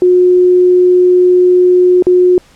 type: tone with dropouts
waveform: sine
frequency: 361.5 Hz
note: F#4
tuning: 40 cents flat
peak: -4 dBFS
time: 0.02-2.38 s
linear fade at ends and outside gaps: 1 ms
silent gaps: 2.024-2.068 s
effects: pink hiss -45 dBFS RMS until 2.55 s + low-pass 9000 Hz 12 dB/octave